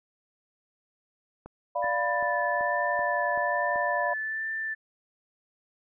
click train, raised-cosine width 1 ms, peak -28 dBFS, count 7, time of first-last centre 1.46-3.759 s, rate 2.61 Hz
sine chord, B diminished, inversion first, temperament equal, 587.3 / 698.5 / 987.8 Hz, D5 / F5 / B5, 0 / 0 / 0 cents, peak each -30 dBFS, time 1.75-4.14 s, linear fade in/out 10 ms
sine tone with vibrato, 1760 Hz, A6, in tune, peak -29 dBFS, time 1.82-4.75 s, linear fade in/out 20 ms, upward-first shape sine, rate 1.2 Hz, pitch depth 17 cents each way
effects none

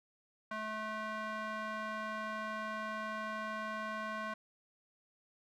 square tone with band-pass filter, 216.5 Hz, A3, 28 cents flat, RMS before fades -40 dBFS, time 0.51-4.34 s, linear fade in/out 5 ms, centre 1300 Hz, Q 1.8, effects none

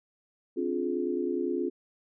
sine chord, D half-diminished seventh, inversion third, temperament just, 264.3 / 293.7 / 352.4 / 422.9 Hz, C4 / D4 / F4 / Ab4, +18 / 0 / +16 / +31 cents, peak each -33 / -36 / -30 / -34 dBFS, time 0.56-1.7 s, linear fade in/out 20 ms, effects none

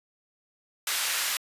pink high-pass noise, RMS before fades -28 dBFS, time 0.87-1.37 s, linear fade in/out 2 ms, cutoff 1600 Hz, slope 12 dB/octave, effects resampled to 32000 Hz

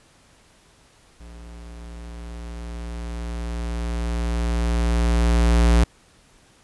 square tone with level ramp, 58.27 Hz, A#1, in tune, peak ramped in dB -40 to -13 dBFS, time 1.2-5.84 s, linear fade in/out 5 ms, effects pink hiss -55 dBFS RMS until 6.63 s + resampled to 24000 Hz

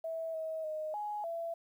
sine tone with pitch steps, 652 / 639 / 620 / 836 / 670 Hz, E5 / D#5 / D#5 / G#5 / E5, -19 / +46 / -6 / +11 / +28 cents, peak -35 dBFS, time 0.04-1.54 s, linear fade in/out 5 ms, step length 300 ms, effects 11-bit

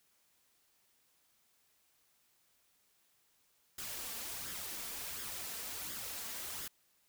white noise with flanger, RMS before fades -43 dBFS, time 3.78-6.68 s, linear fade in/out 5 ms, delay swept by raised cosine 0.58 to 4.48 ms, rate 1.4 Hz, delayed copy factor +0.5, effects white hiss -73 dBFS RMS until 7.08 s

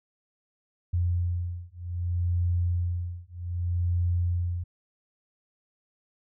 sine beating tone pair, 87.31 / 87.95 Hz, F2 / F2, 0 / +13 cents, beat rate 0.64 Hz, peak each -28 dBFS, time 0.93-4.64 s, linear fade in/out 10 ms, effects none

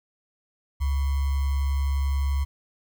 sine tone with sample-and-hold, 69.3 Hz, C#2, in tune, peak -21 dBFS, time 0.8-2.45 s, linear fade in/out 20 ms, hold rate 1050 Hz, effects none

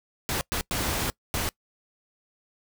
pink noise bursts at uneven times, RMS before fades -28 dBFS, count 4, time 0.29-0.41 / 0.52-0.61 / 0.71-1.1 / 1.34-1.49 s, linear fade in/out 0 ms, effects noise-tail reverb RT60 0.1 s tail -23 dB re dry

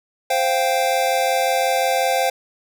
square chord, C suspended fourth, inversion none, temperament equal, 523.3 / 698.5 / 784 Hz, C5 / F5 / G5, 0 / 0 / 0 cents, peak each -22 dBFS, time 0.3-2.3 s, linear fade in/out 5 ms, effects none

